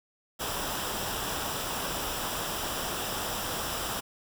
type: noise with comb filter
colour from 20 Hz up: pink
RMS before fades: -33 dBFS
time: 0.39-4.01 s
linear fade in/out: 20 ms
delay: 0.46 ms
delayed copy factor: -0.55
effects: none